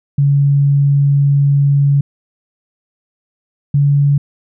sine tone pair in turn, 141.2 / 142.43 Hz, C#3 / C#3, +32 / +47 cents, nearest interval unison, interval 15 cents, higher second, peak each -8 dBFS, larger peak neither, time 0.18-2.01 / 3.74-4.18 s, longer first, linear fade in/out 5 ms, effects none

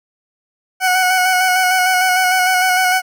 20% pulse tone with vibrato, 739 Hz, F#5, 2 cents flat, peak -7 dBFS, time 0.8-3.02 s, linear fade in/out 50 ms, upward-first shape square, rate 6.6 Hz, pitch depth 21 cents each way, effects none

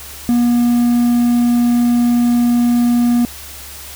triangle tone, 240 Hz, B3, 49 cents flat, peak -8 dBFS, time 0.29-3.25 s, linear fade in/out 0 ms, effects added 70 Hz sine -38 dBFS peak until 3.95 s + white hiss -33 dBFS RMS until 3.95 s

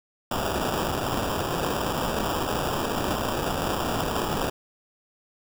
blue noise with sample-and-hold, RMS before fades -27 dBFS, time 0.31-4.5 s, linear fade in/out 5 ms, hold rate 2100 Hz, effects none

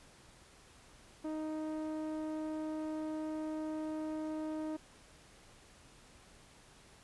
sawtooth tone with low-pass filter, 311.1 Hz, D#4, in tune, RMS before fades -39 dBFS, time 1.24-4.77 s, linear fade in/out 10 ms, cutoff 800 Hz, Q 0.7, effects pink hiss -60 dBFS RMS until 7.03 s + resampled to 24000 Hz

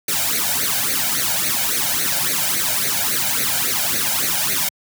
white noise with flanger, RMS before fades -20 dBFS, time 0.08-4.69 s, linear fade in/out 5 ms, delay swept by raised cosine 0.47 to 1.35 ms, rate 3.6 Hz, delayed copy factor +0.85, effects high-pass 100 Hz 12 dB/octave

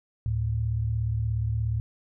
sine tone pair together, 73.42 / 110.36 Hz, D2 / A2, 0 / +6 cents, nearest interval perfect fifth, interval 706 cents, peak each -30 / -25 dBFS, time 0.26-1.8 s, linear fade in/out 0 ms, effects none

